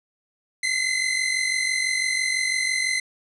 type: tone pair together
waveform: sawtooth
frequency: 2032 / 2078 Hz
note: B6 / C7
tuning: +49 / -12 cents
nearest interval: unison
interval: 39 cents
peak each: -21 dBFS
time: 0.63-3 s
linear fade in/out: 5 ms
effects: resampled to 24000 Hz